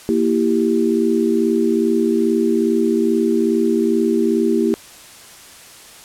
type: chord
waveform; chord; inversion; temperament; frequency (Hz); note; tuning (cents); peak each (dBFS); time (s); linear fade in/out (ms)
sine; E diminished; second; equal; 233.1 / 329.6 / 392; Bb3 / E4 / G4; 0 / 0 / 0; -18; 0.09-4.74; 0
effects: white hiss -41 dBFS RMS until 6.04 s + low-pass 11000 Hz 12 dB/octave